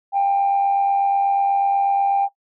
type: tone with amplitude modulation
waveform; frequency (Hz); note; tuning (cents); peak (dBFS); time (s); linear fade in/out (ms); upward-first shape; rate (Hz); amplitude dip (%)
sine; 794; G5; +22; -12; 0.12-2.29; 50; sine; 88.2; 45
effects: noise-tail reverb RT60 0.1 s tail -18 dB re dry + tanh soft clip ceiling -11 dBFS